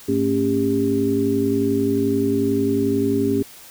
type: tone cluster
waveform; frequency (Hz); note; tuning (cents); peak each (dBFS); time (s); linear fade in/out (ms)
sine; 103.2 / 225.9 / 277.2 / 399.3; G#2 / A3 / C#4 / G4; -10 / +46 / 0 / +32; -28 / -24 / -20 / -21; 0.08-3.43; 10
effects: white hiss -43 dBFS RMS until 3.7 s